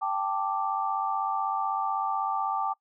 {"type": "chord", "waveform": "sine", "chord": "G suspended second", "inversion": "none", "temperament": "equal", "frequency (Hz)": [784, 880, 1174.7], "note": ["G5", "A5", "D6"], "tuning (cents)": [0, 0, 0], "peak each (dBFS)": [-30, -31, -30], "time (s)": [0.01, 2.74], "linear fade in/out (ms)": 20, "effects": ["noise-tail reverb RT60 0.1 s tail -23 dB re dry"]}